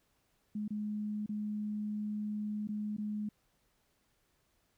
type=tone with dropouts; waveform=sine; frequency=210.3 Hz; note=G#3; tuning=22 cents sharp; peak=-34 dBFS; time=0.55-3.29 s; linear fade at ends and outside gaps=5 ms; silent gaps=0.68-0.705 / 1.262-1.291 / 2.674-2.688 / 2.967-2.982 s; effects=pink hiss -75 dBFS RMS until 4.77 s